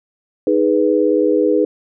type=chord; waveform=sine; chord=G# minor; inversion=second; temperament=equal; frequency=311.1 / 415.3 / 493.9 Hz; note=D#4 / G#4 / B4; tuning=0 / 0 / 0 cents; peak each=-16 dBFS; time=0.47-1.65 s; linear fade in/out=2 ms; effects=none